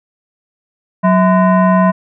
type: tone with frequency modulation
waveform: sine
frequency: 185 Hz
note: F#3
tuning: in tune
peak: -7 dBFS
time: 1.03-1.92 s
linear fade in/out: 20 ms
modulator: 836 Hz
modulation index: 1
effects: none